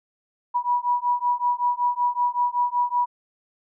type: beating tone pair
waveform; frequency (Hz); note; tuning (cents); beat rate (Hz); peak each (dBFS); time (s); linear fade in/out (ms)
sine; 971 / 976.3; B5 / B5; -30 / -20; 5.3; -23; 0.54-3.06; 20
effects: none